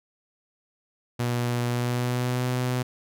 sawtooth tone with pitch glide, 121 to 125.48 Hz, B2 to B2, -35 to +28 cents, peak -20 dBFS, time 1.19-2.83 s, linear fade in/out 10 ms, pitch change +63 cents, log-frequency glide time 1.67-2.47 s, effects none

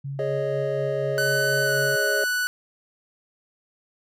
sine tone with tremolo, 138.59 Hz, C#3, in tune, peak -28 dBFS, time 0.04-1.96 s, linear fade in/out 10 ms, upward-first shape sine, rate 4.1 Hz, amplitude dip 35%
triangle chord, Ab suspended fourth, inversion none, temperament equal, 415.3 / 554.4 / 622.3 Hz, Ab4 / Db5 / Eb5, 0 / 0 / 0 cents, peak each -26 dBFS, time 0.19-2.24 s, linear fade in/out 2 ms
45% pulse tone with pitch glide, 1500 to 1481.9 Hz, F#6 to F#6, +23 to +2 cents, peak -22 dBFS, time 1.18-2.47 s, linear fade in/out 0 ms, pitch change -21 cents, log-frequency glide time 1.64-1.71 s
effects none

